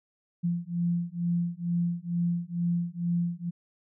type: beating tone pair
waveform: sine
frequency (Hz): 171.5 / 173.7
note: F3 / F3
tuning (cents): -31 / -9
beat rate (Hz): 2.2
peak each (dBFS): -29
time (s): 0.43-3.51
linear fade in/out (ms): 20
effects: none